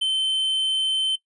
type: tone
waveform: triangle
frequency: 3083 Hz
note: G7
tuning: 29 cents flat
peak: -18 dBFS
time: 0.01-1.16 s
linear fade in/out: 10 ms
effects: noise-tail reverb RT60 0.1 s tail -19 dB re dry + resampled to 24000 Hz